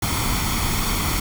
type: noise with comb filter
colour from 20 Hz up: pink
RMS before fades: -22 dBFS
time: 0.02-1.2 s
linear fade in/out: 5 ms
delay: 0.9 ms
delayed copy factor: +0.6
effects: none